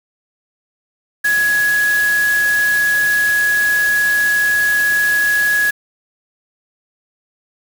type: tone in noise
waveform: sine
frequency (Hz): 1676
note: G#6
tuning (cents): +15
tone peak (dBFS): -12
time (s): 1.24-5.71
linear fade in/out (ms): 10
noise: white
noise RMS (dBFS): -26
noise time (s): 1.24-5.71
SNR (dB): +11
effects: none